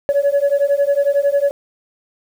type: beating tone pair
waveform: sine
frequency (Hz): 560 / 571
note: C#5 / D5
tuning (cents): +18 / -49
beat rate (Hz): 11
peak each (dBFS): -14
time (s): 0.09-1.51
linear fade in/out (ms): 0
effects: tanh soft clip ceiling -9 dBFS + 7-bit